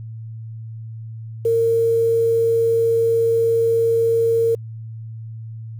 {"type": "tone with quantisation", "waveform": "sine", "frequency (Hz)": 458.5, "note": "A#4", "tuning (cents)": -29, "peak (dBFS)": -14, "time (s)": [1.45, 4.55], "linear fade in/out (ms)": 5, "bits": 7, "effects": ["added 112 Hz sine -30 dBFS peak until 5.79 s"]}